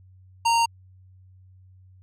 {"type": "tone with low-pass filter", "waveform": "square", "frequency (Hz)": 926, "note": "A#5", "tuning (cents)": -12, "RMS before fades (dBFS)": -20, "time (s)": [0.45, 0.66], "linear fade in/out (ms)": 10, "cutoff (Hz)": 8100, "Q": 1.1, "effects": ["added 93 Hz sine -49 dBFS peak until 2.02 s"]}